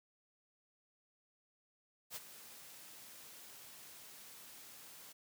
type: noise with ADSR envelope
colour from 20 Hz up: white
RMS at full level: -43 dBFS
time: 2.1-5.13 s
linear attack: 59 ms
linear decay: 28 ms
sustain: -12 dB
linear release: 15 ms
effects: high-pass 100 Hz 12 dB/octave